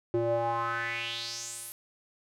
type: tone with band-pass filter sweep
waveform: square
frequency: 116.54 Hz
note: A#2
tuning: in tune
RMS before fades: -32 dBFS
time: 0.14-1.72 s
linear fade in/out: 0 ms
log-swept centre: 390 to 12000 Hz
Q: 4.3
effects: none